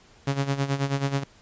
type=tone with tremolo; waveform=sawtooth; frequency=138.59 Hz; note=C#3; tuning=in tune; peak=-17 dBFS; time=0.27-1.24 s; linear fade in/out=5 ms; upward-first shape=sine; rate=9.3 Hz; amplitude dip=75%; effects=pink hiss -55 dBFS RMS until 1.41 s + resampled to 16000 Hz